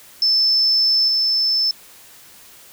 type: tone with level steps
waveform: sine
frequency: 5274 Hz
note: E8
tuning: in tune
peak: -13 / -15 dBFS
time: 0.22-1.71 s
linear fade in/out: 2 ms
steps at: 1.08 s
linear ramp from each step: 2 ms
effects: white hiss -45 dBFS RMS until 2.72 s